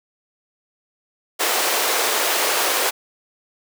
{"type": "high-pass noise", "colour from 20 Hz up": "pink", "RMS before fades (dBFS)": -20, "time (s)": [1.39, 2.91], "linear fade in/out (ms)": 20, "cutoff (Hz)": 420, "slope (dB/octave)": 24, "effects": []}